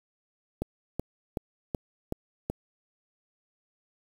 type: click train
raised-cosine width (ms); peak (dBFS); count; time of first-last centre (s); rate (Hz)
2; -16; 6; 0.62-2.5; 2.66
effects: 7-bit